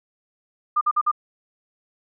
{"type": "tone bursts", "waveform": "sine", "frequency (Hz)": 1209, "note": "D6", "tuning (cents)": 50, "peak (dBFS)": -16, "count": 4, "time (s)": [0.76, 1.115], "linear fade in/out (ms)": 10, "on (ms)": 52, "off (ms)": 49, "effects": []}